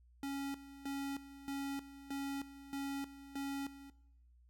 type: tone with tremolo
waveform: square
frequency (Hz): 277.2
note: C#4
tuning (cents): 0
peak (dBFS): -39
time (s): 0.23-3.9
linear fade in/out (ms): 2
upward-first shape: square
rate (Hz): 1.6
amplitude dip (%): 80
effects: noise-tail reverb RT60 0.9 s tail -21 dB re dry + added 60 Hz sine -62 dBFS peak until 4.49 s